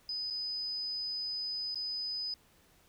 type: tone with dropouts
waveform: sine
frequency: 5000 Hz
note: D#8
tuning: 8 cents sharp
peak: -34 dBFS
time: 0.09-2.34 s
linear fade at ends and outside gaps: 2 ms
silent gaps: 0.302-0.306 / 1.746-1.756 s
effects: pink hiss -65 dBFS RMS until 2.88 s